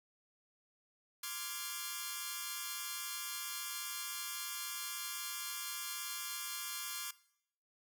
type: chord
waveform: 5% pulse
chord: D half-diminished seventh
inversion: third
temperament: equal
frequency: 1046.5 / 1174.7 / 1396.9 / 1661.2 Hz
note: C6 / D6 / F6 / Ab6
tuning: 0 / 0 / 0 / 0 cents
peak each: -34 dBFS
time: 1.23-7.11 s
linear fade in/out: 5 ms
effects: noise-tail reverb RT60 0.7 s tail -19 dB re dry